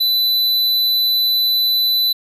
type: tone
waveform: square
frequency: 3995 Hz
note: B7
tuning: 19 cents sharp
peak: -14 dBFS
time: 0-2.13 s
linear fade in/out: 10 ms
effects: resampled to 32000 Hz